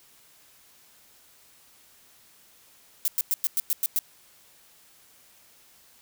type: noise bursts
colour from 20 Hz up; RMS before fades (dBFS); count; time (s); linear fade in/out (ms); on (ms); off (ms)
violet; -24; 8; 3.05-3.99; 0; 30; 100
effects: white hiss -57 dBFS RMS until 6.01 s